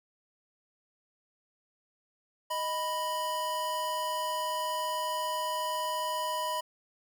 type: tone pair together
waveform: square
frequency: 622.3 / 987.8 Hz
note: D#5 / B5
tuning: 0 / 0 cents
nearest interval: minor sixth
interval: 800 cents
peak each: -37 / -32 dBFS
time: 2.5-6.61 s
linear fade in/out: 10 ms
effects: none